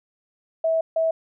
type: tone bursts at uneven times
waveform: sine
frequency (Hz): 650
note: E5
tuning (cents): -24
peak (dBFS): -18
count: 2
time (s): 0.64-0.81 / 0.96-1.11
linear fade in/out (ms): 5
effects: none